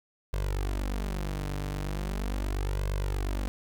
sawtooth tone with flanger, 48.51 Hz, G1, 17 cents flat, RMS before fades -31 dBFS, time 0.33-3.48 s, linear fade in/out 0 ms, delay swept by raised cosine 1.9 to 6.8 ms, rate 0.39 Hz, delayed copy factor +0.95, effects none

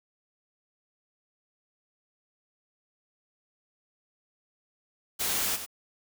white noise with echo, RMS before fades -29 dBFS, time 5.19-5.57 s, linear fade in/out 20 ms, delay 94 ms, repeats 1, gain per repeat -9 dB, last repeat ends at 5.664 s, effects none

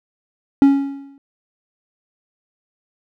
triangle tone with exponential decay, 277.2 Hz, C#4, in tune, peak -3 dBFS, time 0.62-1.18 s, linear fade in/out 1 ms, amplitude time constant 120 ms, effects none

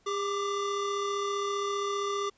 square tone pair together, 403.3 / 1174.7 Hz, G4 / D6, +49 / 0 cents, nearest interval octave + perfect fifth, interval 1851 cents, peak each -32 / -33 dBFS, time 0.06-2.3 s, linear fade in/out 10 ms, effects pink hiss -66 dBFS RMS until 2.37 s + resampled to 16000 Hz

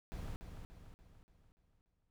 brown noise with echo, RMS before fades -43 dBFS, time 0.12-0.36 s, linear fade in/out 0 ms, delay 290 ms, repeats 6, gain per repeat -6 dB, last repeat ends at 2.1 s, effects none

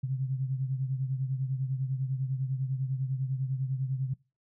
sine beating tone pair, 130.81 / 140.81 Hz, C3 / C#3, 0 / +27 cents, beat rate 10 Hz, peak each -29 / -35 dBFS, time 0.03-4.14 s, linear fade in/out 10 ms, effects noise-tail reverb RT60 0.3 s tail -24 dB re dry

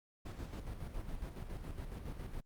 brown noise with tremolo, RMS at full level -42 dBFS, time 0.25-2.41 s, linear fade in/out 10 ms, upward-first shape square, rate 7.2 Hz, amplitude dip 45%, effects Opus 48 kbps

